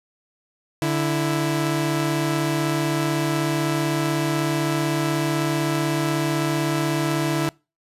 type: tone pair together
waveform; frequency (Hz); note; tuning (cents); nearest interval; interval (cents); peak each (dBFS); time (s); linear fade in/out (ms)
sawtooth; 146.86 / 329.7; D3 / E4; 0 / 0; octave + major second; 1400; -19; 0.82-7.49; 0
effects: noise-tail reverb RT60 0.3 s tail -25 dB re dry + resampled to 32000 Hz

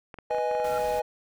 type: clicks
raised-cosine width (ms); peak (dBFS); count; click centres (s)
0.5; -26; 9; 0.142 / 0.187 / 0.309 / 0.347 / 0.384 / 0.513 / 0.551 / 0.6 / 0.652
type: chord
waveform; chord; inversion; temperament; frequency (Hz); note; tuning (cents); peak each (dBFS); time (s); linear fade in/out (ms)
triangle; G# minor; first; equal; 493.9 / 622.3 / 830.6; B4 / D#5 / G#5; 0 / 0 / 0; -27; 0.3-1.02; 10
type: tone with exponential growth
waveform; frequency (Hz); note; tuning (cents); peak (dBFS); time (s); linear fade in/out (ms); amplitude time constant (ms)
sine; 1369; F6; -35; -32; 0.44-0.78; 0; 73
type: noise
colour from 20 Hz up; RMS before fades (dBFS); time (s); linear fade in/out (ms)
pink; -42; 0.64-1; 5
effects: none

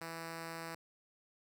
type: tone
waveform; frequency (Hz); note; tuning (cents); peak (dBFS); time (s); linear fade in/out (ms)
5% pulse; 164.81; E3; 0; -31; 0.01-0.75; 5
effects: none

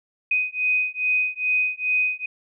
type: beating tone pair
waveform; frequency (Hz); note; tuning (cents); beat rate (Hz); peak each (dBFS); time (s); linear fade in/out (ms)
sine; 2500 / 2502.4; D#7 / D#7; +8 / +9; 2.4; -23 / -23; 0.31-2.26; 5
effects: none

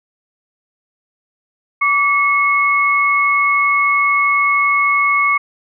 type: tone pair together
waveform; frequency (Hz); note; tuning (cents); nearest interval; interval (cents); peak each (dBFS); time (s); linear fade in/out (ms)
sine; 1152 / 2185; D6 / C#7; -34 / -26; major seventh; 1108; -14; 1.81-5.38; 10
effects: none

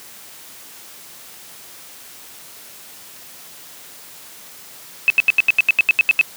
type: tone bursts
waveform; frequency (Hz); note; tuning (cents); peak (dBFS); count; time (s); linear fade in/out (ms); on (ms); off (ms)
sine; 2600; E7; -24; -8; 12; 5.08-6.212; 0; 21; 80
effects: white hiss -40 dBFS RMS until 6.36 s + high-pass 100 Hz 12 dB/octave

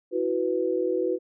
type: chord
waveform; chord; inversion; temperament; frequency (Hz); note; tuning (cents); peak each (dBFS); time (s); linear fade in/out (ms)
sine; E suspended second; none; equal; 329.6 / 370 / 493.9; E4 / F#4 / B4; 0 / 0 / 0; -29 / -26 / -27; 0.11-1.19; 50
effects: none

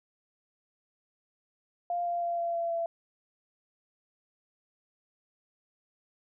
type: tone with pitch steps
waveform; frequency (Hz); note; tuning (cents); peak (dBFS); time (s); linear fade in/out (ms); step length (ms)
sine; 698.5 / 693.3 / 688.1 / 682.9 / 677.8 / 672.8; F5 / F5 / F5 / F5 / E5 / E5; 0 / -13 / -26 / -39 / +48 / +35; -28; 1.9-2.86; 2; 160
effects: none

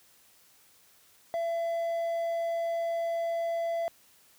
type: tone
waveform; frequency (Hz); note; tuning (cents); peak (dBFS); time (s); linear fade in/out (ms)
triangle; 672; E5; +33; -26; 1.34-3.88; 0
effects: white hiss -61 dBFS RMS until 4.38 s + high-pass 60 Hz 12 dB/octave

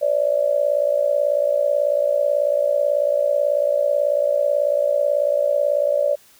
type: tone with amplitude modulation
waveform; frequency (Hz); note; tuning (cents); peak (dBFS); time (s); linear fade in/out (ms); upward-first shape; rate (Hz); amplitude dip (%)
sine; 580; D5; -22; -12; 0.01-6.16; 20; sine; 58.2; 85
effects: white hiss -52 dBFS RMS until 6.39 s

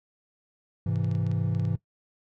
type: chord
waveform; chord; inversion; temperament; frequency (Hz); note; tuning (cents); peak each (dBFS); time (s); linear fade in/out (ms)
triangle; Ab augmented; none; equal; 103.83 / 130.81 / 164.81; Ab2 / C3 / E3; 0 / 0 / 0; -26 / -28 / -27; 0.86-1.76; 5
type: clicks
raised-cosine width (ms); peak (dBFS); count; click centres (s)
0.2; -31; 9; 0.958 / 1.045 / 1.114 / 1.151 / 1.266 / 1.315 / 1.549 / 1.597 / 1.652
effects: noise-tail reverb RT60 0.1 s tail -18 dB re dry

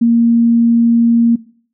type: tone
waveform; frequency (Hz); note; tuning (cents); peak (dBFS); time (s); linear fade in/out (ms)
sine; 233.1; A#3; 0; -7; 0.01-1.36; 10
effects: noise-tail reverb RT60 0.5 s tail -20 dB re dry

